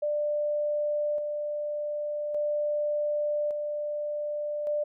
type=tone with tremolo; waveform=sine; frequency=593 Hz; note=D5; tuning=17 cents sharp; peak=-25 dBFS; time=0.02-4.84 s; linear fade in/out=10 ms; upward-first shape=square; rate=0.43 Hz; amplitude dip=35%; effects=none